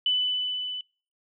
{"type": "tone with level ramp", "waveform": "sine", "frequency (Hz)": 2995, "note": "F#7", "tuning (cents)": 20, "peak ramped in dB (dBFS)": [-20, -31], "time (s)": [0.06, 0.81], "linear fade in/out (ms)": 2, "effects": ["noise-tail reverb RT60 0.4 s tail -26 dB re dry"]}